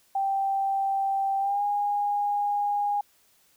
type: tone with pitch glide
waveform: sine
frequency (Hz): 783 to 819.1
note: G5 to G#5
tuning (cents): -2 to -24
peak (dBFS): -23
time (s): 0.15-3.01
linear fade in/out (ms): 5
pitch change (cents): +78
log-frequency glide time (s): 1.39-1.63
effects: white hiss -63 dBFS RMS until 3.56 s